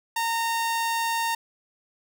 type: tone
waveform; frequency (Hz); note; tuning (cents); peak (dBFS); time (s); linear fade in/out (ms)
sawtooth; 919; A#5; -25; -20; 0.16-1.35; 5
effects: none